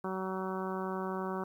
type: harmonic tone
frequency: 188.5 Hz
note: F#3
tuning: 32 cents sharp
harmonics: 1 / 2 / 3 / 4 / 5 / 6 / 7 / 8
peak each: -38 / -38 / -44 / -44 / -42 / -43 / -46 / -49 dBFS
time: 0.04-1.44 s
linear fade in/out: 5 ms
effects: 11-bit